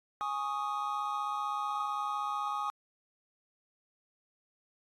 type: chord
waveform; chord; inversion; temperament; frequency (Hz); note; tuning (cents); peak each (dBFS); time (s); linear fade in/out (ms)
triangle; Ab suspended fourth; none; equal; 830.6 / 1108.7 / 1244.5; Ab5 / Db6 / Eb6; 0 / 0 / 0; -35 / -36 / -33; 0.21-2.7; 0
effects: AAC 48 kbps